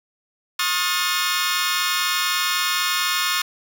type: tone cluster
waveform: 15% pulse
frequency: 1081 / 1252 / 1428 / 1772 Hz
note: C#6 / D#6 / F6 / A6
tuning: -44 / +10 / +38 / +12 cents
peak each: -19 dBFS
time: 0.59-3.42 s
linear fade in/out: 5 ms
effects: none